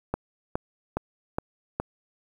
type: click train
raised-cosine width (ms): 1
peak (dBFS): -12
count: 5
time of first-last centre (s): 0.14-1.8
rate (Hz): 2.41
effects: 8-bit